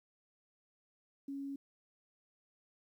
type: tone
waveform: sine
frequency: 277.2 Hz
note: C#4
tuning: in tune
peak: -39 dBFS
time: 1.28-1.56 s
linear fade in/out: 5 ms
effects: 12-bit